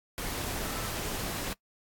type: tone in noise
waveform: sine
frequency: 1318.5 Hz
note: E6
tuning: in tune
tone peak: -46 dBFS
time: 0.65-0.88 s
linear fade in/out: 0 ms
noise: pink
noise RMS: -35 dBFS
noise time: 0.18-1.53 s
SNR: -14 dB
effects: noise-tail reverb RT60 0.1 s tail -22 dB re dry + AAC 64 kbps